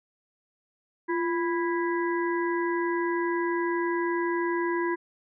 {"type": "harmonic tone with a mistuned harmonic", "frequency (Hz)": 329.6, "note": "E4", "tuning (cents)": 0, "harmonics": [1, 3, 5, 6], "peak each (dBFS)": [-26, -31, -35, -37], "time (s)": [1.08, 4.96], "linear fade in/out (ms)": 20, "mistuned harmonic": 1, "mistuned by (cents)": 79, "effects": []}